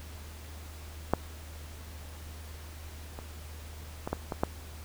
clicks, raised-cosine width 1 ms, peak -9 / -26 / -19 / -15 / -18 / -11 dBFS, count 6, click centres 1.136 / 3.189 / 4.075 / 4.13 / 4.322 / 4.435 s, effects added 77 Hz sine -43 dBFS peak until 4.84 s + pink hiss -50 dBFS RMS until 4.84 s

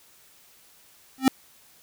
square tone with exponential growth, 263.7 Hz, C4, 14 cents sharp, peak -11 dBFS, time 1.18-1.28 s, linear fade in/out 1 ms, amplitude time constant 21 ms, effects white hiss -56 dBFS RMS until 1.82 s

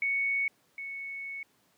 sine tone pair in turn, 2221 / 2212 Hz, C#7 / C#7, +3 / -4 cents, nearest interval unison, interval 7 cents, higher first, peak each -26 / -36 dBFS, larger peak first, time 0.02-0.48 / 0.78-1.43 s, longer second, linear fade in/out 2 ms, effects pink hiss -68 dBFS RMS until 1.77 s + high-pass 150 Hz 12 dB/octave

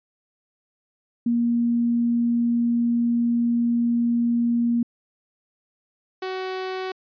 sine / sawtooth tone pair in turn, 236.2 / 374.9 Hz, A#3 / F#4, +23 / +23 cents, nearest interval minor sixth, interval 800 cents, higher second, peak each -18 / -23 dBFS, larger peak first, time 1.26-4.83 / 6.22-6.92 s, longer first, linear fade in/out 5 ms, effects resampled to 11025 Hz

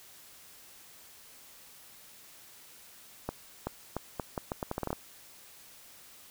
accelerating click train, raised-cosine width 1 ms, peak -18 dBFS, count 13, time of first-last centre 3.29-4.93 s, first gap 380 ms, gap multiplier 0.78, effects white hiss -54 dBFS RMS until 6.3 s

